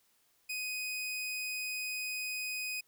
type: tone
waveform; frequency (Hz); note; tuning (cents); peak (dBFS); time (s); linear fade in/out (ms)
sawtooth; 2500; D#7; +8; -32; 0.49-2.81; 10
effects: white hiss -71 dBFS RMS until 2.87 s